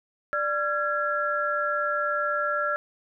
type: tone cluster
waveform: sine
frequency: 590 / 1368 / 1663 Hz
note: D5 / F6 / G#6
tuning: +8 / -36 / +2 cents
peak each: -29 / -26 / -30 dBFS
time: 0.33-2.76 s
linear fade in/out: 0 ms
effects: none